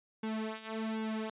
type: tone with flanger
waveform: sawtooth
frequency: 220 Hz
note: A3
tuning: in tune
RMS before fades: -37 dBFS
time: 0.23-1.3 s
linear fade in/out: 5 ms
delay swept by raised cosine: 1.6 to 4.5 ms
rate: 1.3 Hz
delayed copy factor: -0.85
effects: resampled to 8000 Hz